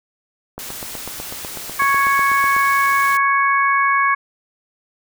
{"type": "click train", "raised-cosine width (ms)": 1, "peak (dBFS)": -16, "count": 17, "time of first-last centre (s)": [0.58, 2.565], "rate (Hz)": 8.06}
{"type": "noise", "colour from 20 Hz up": "white", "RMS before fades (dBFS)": -31, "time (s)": [0.59, 3.17], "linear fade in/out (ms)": 0}
{"type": "harmonic tone", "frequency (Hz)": 554.4, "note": "C#5", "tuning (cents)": 0, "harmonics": [2, 3, 4], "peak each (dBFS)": [-15, -19, -21], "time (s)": [1.79, 4.15], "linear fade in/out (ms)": 10}
{"effects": []}